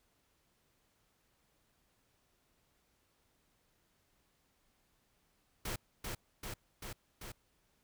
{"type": "noise with echo", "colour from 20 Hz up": "pink", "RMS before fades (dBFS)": -39, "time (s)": [5.65, 5.76], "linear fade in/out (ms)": 5, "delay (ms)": 390, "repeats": 4, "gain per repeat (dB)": -2, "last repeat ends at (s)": 7.32, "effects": ["pink hiss -75 dBFS RMS until 7.83 s"]}